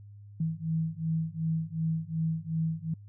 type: beating tone pair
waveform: sine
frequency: 160 / 162.7 Hz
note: D#3 / E3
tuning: +49 / -22 cents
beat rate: 2.7 Hz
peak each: -31 dBFS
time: 0.4-2.94 s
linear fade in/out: 5 ms
effects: added 102 Hz sine -46 dBFS peak until 3.08 s